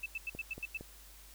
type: tone bursts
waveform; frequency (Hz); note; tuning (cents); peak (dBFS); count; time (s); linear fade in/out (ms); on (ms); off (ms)
sine; 2637; E7; 0; -35; 7; 0.03-0.774; 5; 30; 89
type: click train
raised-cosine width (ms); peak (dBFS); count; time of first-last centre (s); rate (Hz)
2; -32; 3; 0.35-0.81; 4.35
effects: added 50 Hz sine -56 dBFS peak until 1.34 s + white hiss -57 dBFS RMS until 1.34 s